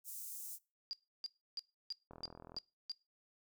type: high-pass noise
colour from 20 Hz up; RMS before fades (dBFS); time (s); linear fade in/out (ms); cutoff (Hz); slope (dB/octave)
white; -47; 0.04-0.59; 50; 6600; 24
type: tone bursts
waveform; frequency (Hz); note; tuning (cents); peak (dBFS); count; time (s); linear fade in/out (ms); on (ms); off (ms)
sine; 4806; D8; +39; -38; 7; 0.91-2.917; 0; 21; 310
type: click train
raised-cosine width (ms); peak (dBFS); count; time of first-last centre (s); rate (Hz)
1; -38; 20; 2.11-2.568; 41.5
effects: noise-tail reverb RT60 0.3 s tail -23 dB re dry